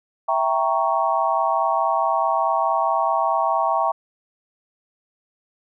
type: chord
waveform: sine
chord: E diminished seventh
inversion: none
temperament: equal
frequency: 659.3 / 784 / 932.3 / 1108.7 Hz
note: E5 / G5 / Bb5 / Db6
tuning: 0 / 0 / 0 / 0 cents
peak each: -23 dBFS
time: 0.28-3.92 s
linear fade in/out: 10 ms
effects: none